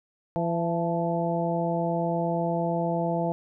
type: harmonic tone with a mistuned harmonic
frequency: 168.7 Hz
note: E3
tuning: 40 cents sharp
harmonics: 1 / 2 / 3 / 4 / 5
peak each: -28 / -32 / -31 / -29 / -33 dBFS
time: 0.36-3.32 s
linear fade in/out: 0 ms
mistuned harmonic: 5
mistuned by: +50 cents
effects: none